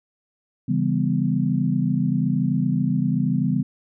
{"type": "chord", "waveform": "sine", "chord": "C# half-diminished seventh", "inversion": "none", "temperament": "just", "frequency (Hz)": [138.59, 166.31, 199.57, 249.5], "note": ["C#3", "E3", "G3", "B3"], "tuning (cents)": [0, 16, 31, 18], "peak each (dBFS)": -24, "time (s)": [0.68, 3.63], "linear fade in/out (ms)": 10, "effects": []}